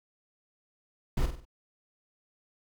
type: noise with echo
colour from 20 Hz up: brown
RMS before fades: -26 dBFS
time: 1.17-1.26 s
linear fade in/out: 5 ms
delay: 48 ms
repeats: 4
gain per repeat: -7 dB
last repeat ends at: 1.452 s
effects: none